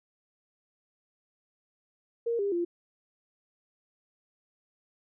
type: tone with pitch steps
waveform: sine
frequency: 466.6 / 401.5 / 345.5 Hz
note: A#4 / G4 / F4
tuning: +2 / +41 / -19 cents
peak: -26 dBFS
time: 2.26-2.65 s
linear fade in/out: 10 ms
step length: 130 ms
effects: none